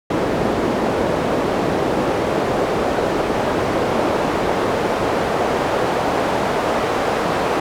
pink noise with band-pass filter sweep, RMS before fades -19 dBFS, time 0.1-7.6 s, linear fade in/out 5 ms, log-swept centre 430 to 650 Hz, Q 1, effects none

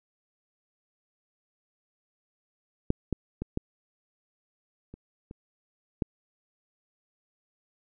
clicks, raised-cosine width 3 ms, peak -10 / -14 / -19 / -15 / -30 / -29 / -13 dBFS, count 7, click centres 2.904 / 3.127 / 3.42 / 3.574 / 4.94 / 5.311 / 6.022 s, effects none

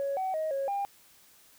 sine tone with pitch steps, 556 / 756 / 629 / 548 / 800 Hz, C#5 / F#5 / D#5 / C#5 / G5, +5 / +37 / +19 / -20 / +35 cents, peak -27 dBFS, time 0-0.85 s, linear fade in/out 0 ms, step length 170 ms, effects tanh soft clip ceiling -25 dBFS + white hiss -59 dBFS RMS until 1.58 s

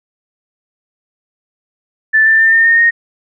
sine tone with pitch steps, 1758 / 1777.4 / 1797 / 1816.8 / 1836.9 / 1857.2 Hz, A6 / A6 / A6 / A#6 / A#6 / A#6, -2 / +17 / +36 / -45 / -26 / -7 cents, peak -6 dBFS, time 2.13-2.91 s, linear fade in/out 20 ms, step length 130 ms, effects none

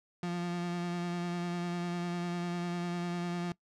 35% pulse tone with vibrato, 174.61 Hz, F3, in tune, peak -31 dBFS, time 0.23-3.52 s, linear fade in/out 2 ms, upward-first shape sine, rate 10 Hz, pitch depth 20 cents each way, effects noise-tail reverb RT60 0.1 s tail -21 dB re dry + low-pass 6000 Hz 12 dB/octave

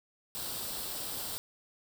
white noise with comb filter, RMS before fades -38 dBFS, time 0.35-1.38 s, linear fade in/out 0 ms, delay 0.23 ms, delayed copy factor +0.55, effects none

